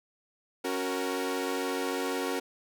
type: chord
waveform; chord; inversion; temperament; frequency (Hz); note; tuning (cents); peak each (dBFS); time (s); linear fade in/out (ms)
sawtooth; F# major; second; equal with one note detuned; 276.2 / 370 / 466.2; C#4 / F#4 / A#4; -6 / 0 / 0; -30; 0.64-2.4; 10
effects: none